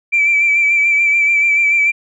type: tone with vibrato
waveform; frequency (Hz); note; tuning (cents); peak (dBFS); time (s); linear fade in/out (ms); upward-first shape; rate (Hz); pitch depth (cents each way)
sine; 2331; D7; -14; -9; 0.12-1.92; 20; sine; 6.9; 33
effects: tanh soft clip ceiling -5 dBFS